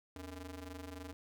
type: ring-modulated tone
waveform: sawtooth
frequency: 182.6 Hz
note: F#3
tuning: 23 cents flat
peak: -38 dBFS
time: 0.16-1.13 s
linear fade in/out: 0 ms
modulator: 103 Hz
effects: none